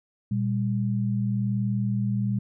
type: tone pair together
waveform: sine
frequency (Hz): 118.92 / 200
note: A#2 / G3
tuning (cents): +35 / +35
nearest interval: major sixth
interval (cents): 900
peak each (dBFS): -25 / -26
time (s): 0.31-2.39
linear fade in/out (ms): 5
effects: none